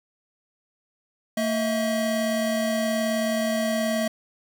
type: tone pair together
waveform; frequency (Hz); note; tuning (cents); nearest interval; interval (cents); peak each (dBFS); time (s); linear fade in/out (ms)
square; 226.6 / 640.9; A#3 / E5; -49 / -49; octave + tritone; 1800; -26; 1.37-4.08; 5
effects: none